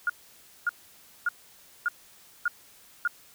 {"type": "tone bursts", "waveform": "sine", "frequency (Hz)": 1423, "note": "F6", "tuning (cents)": 32, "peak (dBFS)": -22, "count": 6, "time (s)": [0.07, 3.076], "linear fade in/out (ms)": 2, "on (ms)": 26, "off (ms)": 570, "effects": ["white hiss -55 dBFS RMS until 3.34 s"]}